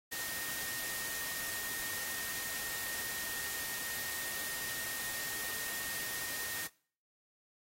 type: tone in noise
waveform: sine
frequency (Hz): 1850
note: A#6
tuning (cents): -14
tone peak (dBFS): -44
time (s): 0.11-6.68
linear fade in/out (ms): 20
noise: white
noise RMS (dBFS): -40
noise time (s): 0.11-6.68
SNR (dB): -7
effects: noise-tail reverb RT60 0.5 s tail -23 dB re dry + AAC 48 kbps